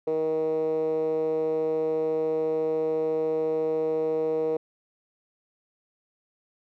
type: tone with band-pass filter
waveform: 10% pulse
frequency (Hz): 158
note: D#3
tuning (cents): +27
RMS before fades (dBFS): -26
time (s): 0.07-4.57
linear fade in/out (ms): 5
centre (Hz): 450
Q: 6
effects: none